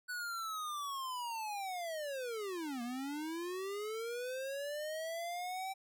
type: linear two-way sweep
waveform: square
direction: down then up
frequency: 1492 to 233.1 to 776 Hz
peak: -39 dBFS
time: 0.08-5.74 s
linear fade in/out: 20 ms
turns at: 2.82 s
effects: none